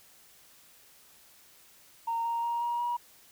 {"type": "tone with pitch steps", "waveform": "sine", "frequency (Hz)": [922, 931.1, 940.3, 949.6, 958.9], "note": ["A#5", "A#5", "A#5", "A#5", "A#5"], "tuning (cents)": [-19, -2, 15, 32, 49], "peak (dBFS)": -27, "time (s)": [2.07, 2.97], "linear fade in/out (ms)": 10, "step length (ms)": 180, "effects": ["tanh soft clip ceiling -24 dBFS", "white hiss -58 dBFS RMS until 3.31 s"]}